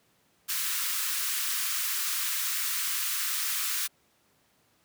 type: high-pass noise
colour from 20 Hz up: white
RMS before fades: -30 dBFS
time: 0.48-3.88 s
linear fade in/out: 20 ms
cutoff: 1100 Hz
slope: 48 dB/octave
effects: pink hiss -67 dBFS RMS until 4.84 s + high-pass 100 Hz 12 dB/octave